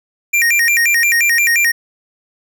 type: tone with vibrato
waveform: square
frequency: 2102 Hz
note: C7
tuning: 7 cents sharp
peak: -11 dBFS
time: 0.33-1.72 s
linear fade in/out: 10 ms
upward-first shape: square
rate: 5.7 Hz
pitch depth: 210 cents each way
effects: 8-bit